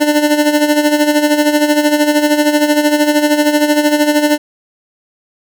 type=tone with tremolo; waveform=25% pulse; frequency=297.6 Hz; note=D4; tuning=23 cents sharp; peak=-3 dBFS; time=0-4.38 s; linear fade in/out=20 ms; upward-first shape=sine; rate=13 Hz; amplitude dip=65%; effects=none